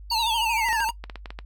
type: exponential sweep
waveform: triangle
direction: down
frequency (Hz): 4601 to 1534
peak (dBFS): -24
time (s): 0.1-0.85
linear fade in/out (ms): 5
type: tone with vibrato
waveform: square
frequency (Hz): 907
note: A#5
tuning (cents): -48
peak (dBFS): -24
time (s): 0.11-0.91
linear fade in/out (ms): 10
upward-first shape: sine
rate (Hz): 13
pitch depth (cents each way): 76
type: clicks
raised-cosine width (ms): 0.3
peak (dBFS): -20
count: 10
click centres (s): 0.687 / 0.728 / 0.804 / 0.89 / 1.04 / 1.098 / 1.157 / 1.258 / 1.305 / 1.389
effects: noise-tail reverb RT60 0.1 s tail -19 dB re dry + added 50 Hz sine -39 dBFS peak until 1.45 s